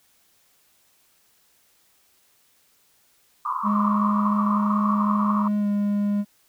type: band-pass noise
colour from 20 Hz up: pink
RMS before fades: -26 dBFS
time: 3.45-5.48 s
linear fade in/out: 5 ms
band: 1000 to 1200 Hz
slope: 96 dB/octave
type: tone with pitch glide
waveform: triangle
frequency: 207.7 to 204.5 Hz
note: G#3 to G#3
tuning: 0 to -26 cents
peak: -18 dBFS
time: 3.63-6.25 s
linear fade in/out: 50 ms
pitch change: -26 cents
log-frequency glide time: 5.58-5.67 s
effects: white hiss -62 dBFS RMS until 6.48 s